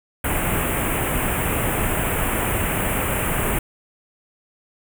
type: band-stop noise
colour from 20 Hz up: pink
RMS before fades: -22 dBFS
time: 0.24-3.59 s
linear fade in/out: 5 ms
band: 2900 to 8200 Hz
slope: 48 dB/octave
effects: none